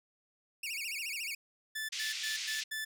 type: tone with vibrato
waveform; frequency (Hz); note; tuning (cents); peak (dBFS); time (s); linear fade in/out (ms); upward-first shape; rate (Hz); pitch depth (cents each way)
sawtooth; 2489; D#7; 0; -33; 0.63-1.35; 5; sine; 14; 220
type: tone bursts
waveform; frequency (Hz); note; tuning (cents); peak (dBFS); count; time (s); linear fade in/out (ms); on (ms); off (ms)
sawtooth; 1750; A6; -10; -32; 5; 1.75-2.85; 10; 140; 100
type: band-pass noise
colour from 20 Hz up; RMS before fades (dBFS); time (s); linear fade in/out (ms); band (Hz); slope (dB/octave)
white; -39; 1.92-2.64; 10; 2100 to 5900; 24
effects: none